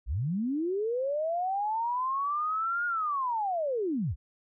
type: linear two-way sweep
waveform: sine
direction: up then down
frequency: 46.25 to 1438 to 46.25 Hz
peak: -27 dBFS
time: 0.06-4.16 s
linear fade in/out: 50 ms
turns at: 2.86 s
effects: none